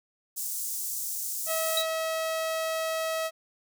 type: high-pass noise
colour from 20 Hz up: pink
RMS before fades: -33 dBFS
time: 0.36-1.83 s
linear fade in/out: 20 ms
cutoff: 6800 Hz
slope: 24 dB/octave
type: tone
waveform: sawtooth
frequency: 644 Hz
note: E5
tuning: 41 cents flat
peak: -24 dBFS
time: 1.46-3.31 s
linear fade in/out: 50 ms
type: tone with exponential decay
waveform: sine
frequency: 3872 Hz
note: B7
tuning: 35 cents flat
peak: -22 dBFS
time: 1.77-1.95 s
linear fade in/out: 2 ms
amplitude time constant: 39 ms
effects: none